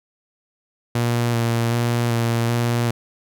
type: tone with vibrato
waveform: sawtooth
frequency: 117.7 Hz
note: A#2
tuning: 17 cents sharp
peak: -14 dBFS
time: 0.95-2.91 s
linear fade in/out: 5 ms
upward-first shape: square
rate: 1.3 Hz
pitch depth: 17 cents each way
effects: none